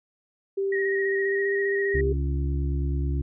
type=tone with pitch glide; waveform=sine; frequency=392 to 397.2 Hz; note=G4 to G4; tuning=0 to +23 cents; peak=-23 dBFS; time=0.57-2.13 s; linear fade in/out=10 ms; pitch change=+23 cents; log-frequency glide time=1.2-1.46 s
type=tone with vibrato; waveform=sine; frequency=1882 Hz; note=A#6; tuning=16 cents sharp; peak=-27 dBFS; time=0.72-2.01 s; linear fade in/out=5 ms; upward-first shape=square; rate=15 Hz; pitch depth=22 cents each way
type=harmonic tone; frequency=69.3 Hz; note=C#2; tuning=in tune; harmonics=1 / 2 / 4 / 5; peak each=-24 / -30 / -36 / -38 dBFS; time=1.94-3.22 s; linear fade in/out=10 ms
effects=none